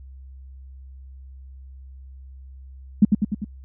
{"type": "tone with echo", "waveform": "sine", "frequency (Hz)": 207.7, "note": "G#3", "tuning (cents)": 0, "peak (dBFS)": -8, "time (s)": [3.02, 3.05], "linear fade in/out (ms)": 5, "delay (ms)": 99, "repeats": 4, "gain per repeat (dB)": -4, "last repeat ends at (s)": 3.446, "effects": ["added 66 Hz sine -39 dBFS peak until 3.64 s"]}